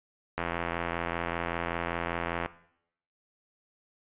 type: click train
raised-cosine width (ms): 0.5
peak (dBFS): -15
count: 178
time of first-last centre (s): 0.38-2.46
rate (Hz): 85.1
effects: noise-tail reverb RT60 0.7 s tail -17 dB re dry + resampled to 8000 Hz